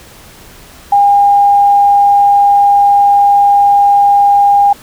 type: tone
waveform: sine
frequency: 808 Hz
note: G#5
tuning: 48 cents flat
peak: -4 dBFS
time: 0.92-4.73 s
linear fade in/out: 5 ms
effects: pink hiss -37 dBFS RMS until 4.82 s